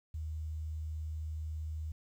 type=tone; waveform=sine; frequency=78.2 Hz; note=D#2; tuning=9 cents sharp; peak=-36 dBFS; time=0.14-1.92 s; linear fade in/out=5 ms; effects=11-bit